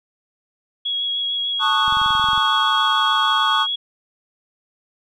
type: tone with vibrato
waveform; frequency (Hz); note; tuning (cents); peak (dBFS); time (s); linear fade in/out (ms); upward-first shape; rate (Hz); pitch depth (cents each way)
sine; 3322; G#7; 0; -20; 0.85-3.76; 10; sine; 6.7; 14
type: chord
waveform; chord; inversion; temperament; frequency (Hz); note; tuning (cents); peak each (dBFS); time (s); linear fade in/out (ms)
triangle; D# half-diminished seventh; second; equal with one note detuned; 880 / 1108.7 / 1238.8 / 1480; A5 / C#6 / D#6 / F#6; 0 / 0 / -8 / 0; -21 / -19 / -20 / -22; 1.59-3.67; 50
type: click train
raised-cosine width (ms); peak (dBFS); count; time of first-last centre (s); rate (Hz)
5; -24; 12; 1.88-2.378; 22.1
effects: none